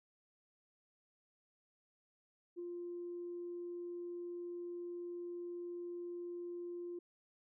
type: tone with ADSR envelope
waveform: sine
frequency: 349.2 Hz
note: F4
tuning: in tune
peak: -39 dBFS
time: 2.56-6.99 s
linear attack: 34 ms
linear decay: 4 ms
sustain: -2 dB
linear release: 5 ms
effects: tanh soft clip ceiling -36 dBFS